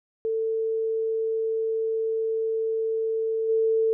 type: tone with level steps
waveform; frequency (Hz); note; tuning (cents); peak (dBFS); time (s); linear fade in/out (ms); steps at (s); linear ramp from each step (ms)
sine; 445.9; A4; +23; -23 / -19; 0.25-3.93; 0; 3.48; 20
effects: none